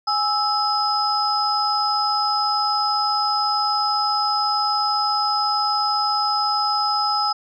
sine tone cluster, 828 / 1307 / 5060 Hz, G#5 / E6 / D#8, -5 / -15 / +28 cents, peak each -22 dBFS, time 0.07-7.33 s, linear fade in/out 10 ms, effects tanh soft clip ceiling -8 dBFS

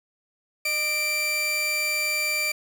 sawtooth tone pair together, 609.4 / 2349 Hz, D#5 / D7, -36 / 0 cents, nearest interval octave + major seventh, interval 2336 cents, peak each -31 / -20 dBFS, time 0.65-2.52 s, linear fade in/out 5 ms, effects none

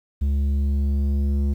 square tone with low-pass filter sweep, 70.3 Hz, C#2, 25 cents sharp, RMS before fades -21 dBFS, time 0.21-1.54 s, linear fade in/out 10 ms, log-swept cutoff 150 to 240 Hz, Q 1, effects 9-bit

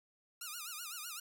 5% pulse tone with vibrato, 1318.5 Hz, E6, in tune, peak -31 dBFS, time 0.41-1.2 s, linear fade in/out 5 ms, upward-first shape sine, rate 7.9 Hz, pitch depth 170 cents each way, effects none

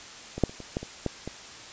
clicks, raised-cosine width 2 ms, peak -20 / -6 / -29 / -26 / -14 / -23 / -13 / -20 dBFS, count 8, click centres 0.38 / 0.437 / 0.495 / 0.603 / 0.769 / 0.83 / 1.063 / 1.276 s, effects white hiss -44 dBFS RMS until 1.72 s + resampled to 16000 Hz

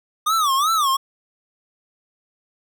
square tone with vibrato, 1190 Hz, D6, 22 cents sharp, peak -17 dBFS, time 0.26-0.97 s, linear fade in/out 10 ms, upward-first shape sine, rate 2.7 Hz, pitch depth 200 cents each way, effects none

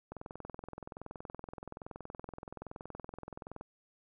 click train, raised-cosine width 1 ms, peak -29 dBFS, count 75, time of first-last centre 0.12-3.611 s, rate 21.2 Hz, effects none

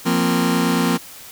sawtooth chord, F suspended fourth, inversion none, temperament just, 174.61 / 232.8 / 261.9 Hz, F3 / Bb3 / C4, 0 / -2 / +2 cents, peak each -16 dBFS, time 0.05-0.98 s, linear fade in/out 20 ms, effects white hiss -39 dBFS RMS until 1.31 s

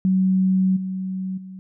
sine tone with level steps, 188 Hz, F#3, 28 cents sharp, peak -15 / -24 / -34 dBFS, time 0.05-1.59 s, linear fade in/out 0 ms, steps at 0.76 / 1.37 s, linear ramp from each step 10 ms, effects none

